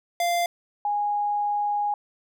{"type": "tone pair in turn", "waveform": ["square", "sine"], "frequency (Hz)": [694, 825.3], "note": ["F5", "G#5"], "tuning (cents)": [-11, -11], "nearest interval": "minor third", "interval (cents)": 300, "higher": "second", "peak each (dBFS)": -22, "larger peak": "neither", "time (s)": [[0.2, 0.46], [0.85, 1.94]], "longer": "second", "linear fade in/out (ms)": 2, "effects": []}